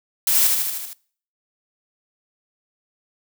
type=noise with echo; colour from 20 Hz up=blue; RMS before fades=-18 dBFS; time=0.27-0.47 s; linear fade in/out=2 ms; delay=77 ms; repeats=6; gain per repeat=-3 dB; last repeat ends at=0.932 s; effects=noise-tail reverb RT60 0.5 s tail -23 dB re dry